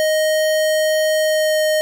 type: tone with pitch glide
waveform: square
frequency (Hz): 623 to 619.1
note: D#5 to D#5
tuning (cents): +2 to -9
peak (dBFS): -15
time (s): 0-1.81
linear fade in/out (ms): 0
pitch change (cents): -11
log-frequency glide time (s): 1.21-1.62
effects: none